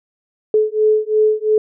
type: beating tone pair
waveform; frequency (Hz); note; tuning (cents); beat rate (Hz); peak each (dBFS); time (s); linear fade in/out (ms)
sine; 428.6 / 431.5; A4 / A4; -45 / -34; 2.9; -15; 0.54-1.58; 2
effects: none